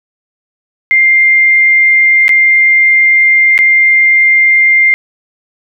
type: tone with dropouts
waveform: sine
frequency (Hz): 2103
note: C7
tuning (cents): +8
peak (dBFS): -4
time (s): 0.91-4.94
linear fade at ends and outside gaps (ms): 0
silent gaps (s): 2.281-2.292 / 3.578-3.589
effects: none